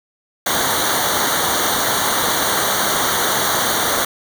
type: noise with comb filter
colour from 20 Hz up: pink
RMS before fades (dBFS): -18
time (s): 0.46-4.05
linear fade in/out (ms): 5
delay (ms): 0.39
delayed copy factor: -1
effects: none